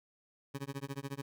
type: tone with tremolo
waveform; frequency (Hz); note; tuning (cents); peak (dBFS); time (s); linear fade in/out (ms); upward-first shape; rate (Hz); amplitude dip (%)
20% pulse; 138.59; C#3; 0; -31; 0.54-1.22; 10; sine; 14; 100
effects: none